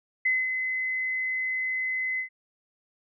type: tone with ADSR envelope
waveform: sine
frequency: 2037 Hz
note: C7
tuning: 47 cents flat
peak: -20 dBFS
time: 0.25-2.29 s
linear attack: 9 ms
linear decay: 210 ms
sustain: -6 dB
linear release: 100 ms
effects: none